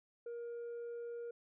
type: tone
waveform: sine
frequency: 471.9 Hz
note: A#4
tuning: 21 cents sharp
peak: -39 dBFS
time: 0.26-1.31 s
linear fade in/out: 5 ms
effects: tanh soft clip ceiling -41 dBFS